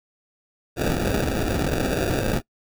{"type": "noise with sample-and-hold", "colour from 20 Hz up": "white", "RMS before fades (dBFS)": -23, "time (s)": [0.76, 2.42], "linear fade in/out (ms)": 50, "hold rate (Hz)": 1050, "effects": ["noise-tail reverb RT60 0.1 s tail -23 dB re dry"]}